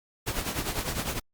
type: noise with tremolo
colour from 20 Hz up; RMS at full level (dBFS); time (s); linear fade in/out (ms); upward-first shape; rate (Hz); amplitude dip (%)
pink; -28; 0.26-1.2; 20; triangle; 9.9; 75
effects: Opus 48 kbps